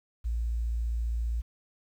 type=tone; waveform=sine; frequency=57.5 Hz; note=A#1; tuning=23 cents flat; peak=-27 dBFS; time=0.24-1.42 s; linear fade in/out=20 ms; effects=10-bit